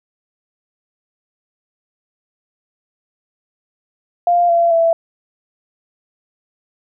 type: tone with pitch steps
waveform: sine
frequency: 698.5 / 681.4 / 664.6 Hz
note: F5 / F5 / E5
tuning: 0 / -43 / +14 cents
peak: -10 dBFS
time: 4.27-4.93 s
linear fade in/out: 2 ms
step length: 220 ms
effects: none